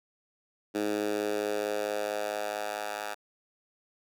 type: tone with high-pass filter sweep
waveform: 10% pulse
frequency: 104.5 Hz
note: G#2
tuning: 11 cents sharp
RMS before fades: -32 dBFS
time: 0.74-3.15 s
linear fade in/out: 20 ms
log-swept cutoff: 310 to 900 Hz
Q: 2.2
effects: none